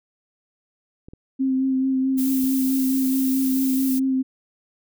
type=clicks; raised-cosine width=3 ms; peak=-28 dBFS; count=3; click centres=1.085 / 1.135 / 2.441 s
type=tone with vibrato; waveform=sine; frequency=263.7 Hz; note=C4; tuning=14 cents sharp; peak=-18 dBFS; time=1.39-4.23 s; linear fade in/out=20 ms; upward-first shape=sine; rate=4.6 Hz; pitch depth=19 cents each way
type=noise; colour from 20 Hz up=violet; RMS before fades=-30 dBFS; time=2.17-4 s; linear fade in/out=20 ms
effects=none